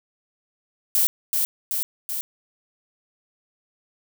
violet noise with echo, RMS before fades -19 dBFS, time 0.95-1.07 s, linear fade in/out 0 ms, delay 380 ms, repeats 3, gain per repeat -3 dB, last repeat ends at 2.21 s, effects none

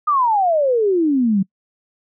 sine exponential sweep, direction down, 1244.5 to 185 Hz, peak -13 dBFS, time 0.07-1.43 s, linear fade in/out 10 ms, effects noise-tail reverb RT60 0.1 s tail -26 dB re dry

